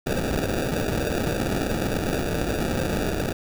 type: noise with sample-and-hold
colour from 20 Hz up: white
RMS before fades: -25 dBFS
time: 0.06-3.33 s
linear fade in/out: 10 ms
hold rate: 1050 Hz
effects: none